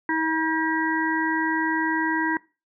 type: harmonic tone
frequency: 320 Hz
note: D#4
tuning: 49 cents sharp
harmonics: 1 / 3 / 5 / 6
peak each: -25 / -26 / -28 / -28 dBFS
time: 0.09-2.37 s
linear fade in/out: 2 ms
effects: noise-tail reverb RT60 0.3 s tail -22 dB re dry